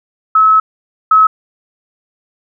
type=tone pair in turn; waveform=sine; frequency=1293 / 1287 Hz; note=E6 / E6; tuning=-34 / -42 cents; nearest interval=unison; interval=8 cents; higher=first; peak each=-5 / -4 dBFS; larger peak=second; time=0.35-0.6 / 1.11-1.27 s; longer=first; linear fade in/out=5 ms; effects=none